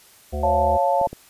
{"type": "harmonic tone", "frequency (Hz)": 73.9, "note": "D2", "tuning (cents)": 11, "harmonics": [1, 3, 5, 7, 9, 10], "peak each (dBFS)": [-25, -34, -34, -32, -34, -36], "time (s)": [0.32, 0.78], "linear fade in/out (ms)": 20}
{"type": "chord", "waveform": "sine", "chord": "Db augmented", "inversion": "none", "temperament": "equal", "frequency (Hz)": [554.4, 698.5, 880], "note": ["Db5", "F5", "A5"], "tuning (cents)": [0, 0, 0], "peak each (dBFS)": -21, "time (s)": [0.43, 1.07], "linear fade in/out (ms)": 5}
{"type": "clicks", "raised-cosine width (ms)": 2, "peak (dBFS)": -20, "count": 3, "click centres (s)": [1.014, 1.072, 1.13]}
{"effects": ["white hiss -51 dBFS RMS until 1.29 s", "resampled to 32000 Hz"]}